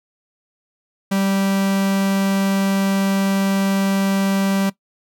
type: tone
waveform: 45% pulse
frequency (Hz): 195.2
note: G3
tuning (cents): -7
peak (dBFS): -16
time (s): 1.11-4.7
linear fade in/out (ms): 10
effects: noise-tail reverb RT60 0.1 s tail -19 dB re dry